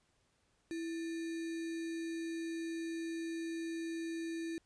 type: tone with sample-and-hold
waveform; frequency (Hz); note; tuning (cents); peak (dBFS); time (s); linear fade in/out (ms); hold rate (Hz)
sine; 329.6; E4; 0; -37; 0.71-4.58; 0; 2100
effects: pink hiss -75 dBFS RMS until 4.65 s + resampled to 22050 Hz